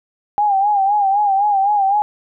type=tone with vibrato; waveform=sine; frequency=805 Hz; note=G5; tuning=46 cents sharp; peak=-12 dBFS; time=0.38-2.02 s; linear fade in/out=0 ms; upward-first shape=sine; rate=3.9 Hz; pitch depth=77 cents each way; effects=none